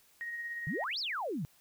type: tone with tremolo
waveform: sine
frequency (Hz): 1877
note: A#6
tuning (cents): +11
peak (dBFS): -35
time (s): 0.21-0.84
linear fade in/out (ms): 0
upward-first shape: triangle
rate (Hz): 17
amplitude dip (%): 40
type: exponential two-way sweep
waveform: sine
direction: up then down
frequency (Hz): 130.81 to 5560 to 130.81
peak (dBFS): -33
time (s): 0.67-1.45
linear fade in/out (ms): 0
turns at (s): 0.99
effects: white hiss -65 dBFS RMS until 1.6 s